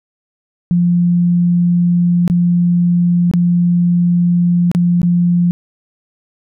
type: tone with dropouts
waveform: sine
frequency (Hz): 174.61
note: F3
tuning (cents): 0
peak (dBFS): -9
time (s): 0.71-5.51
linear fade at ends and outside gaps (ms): 0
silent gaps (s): 2.278-2.299 / 3.313-3.337 / 4.715-4.749 / 5.017-5.031
effects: none